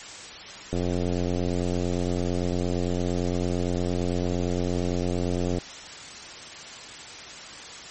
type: click train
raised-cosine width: 2 ms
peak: -14 dBFS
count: 432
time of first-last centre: 0.73-5.584 s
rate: 88.8 Hz
effects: white hiss -40 dBFS RMS until 7.9 s + MP3 32 kbps